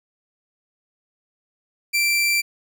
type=tone; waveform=sawtooth; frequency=2349 Hz; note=D7; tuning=in tune; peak=-14 dBFS; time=1.93-2.42 s; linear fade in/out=20 ms; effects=none